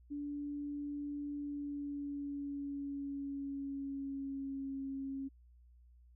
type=tone with pitch glide; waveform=sine; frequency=289.2 to 271.4 Hz; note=D4 to C#4; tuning=-27 to -36 cents; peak=-38 dBFS; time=0.1-5.29 s; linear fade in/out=20 ms; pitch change=-109 cents; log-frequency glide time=1.36-4.82 s; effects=added 60 Hz sine -59 dBFS peak until 6.15 s